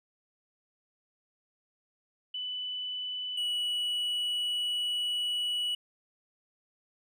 sine / triangle tone pair in turn, 2990 / 2940 Hz, F#7 / F#7, +17 / -12 cents, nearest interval unison, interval 29 cents, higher first, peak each -33 / -27 dBFS, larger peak second, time 2.34-3.37 / 3.37-5.75 s, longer second, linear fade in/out 5 ms, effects none

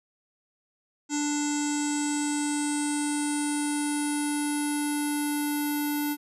square tone with low-pass filter sweep, 293.7 Hz, D4, in tune, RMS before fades -28 dBFS, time 1.09-6.17 s, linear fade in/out 50 ms, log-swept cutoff 7200 to 12000 Hz, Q 9.9, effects none

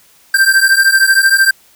square beating tone pair, 1568 / 1581 Hz, G6 / G6, 0 / +14 cents, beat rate 13 Hz, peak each -11 dBFS, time 0.34-1.51 s, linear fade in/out 5 ms, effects white hiss -48 dBFS RMS until 1.75 s

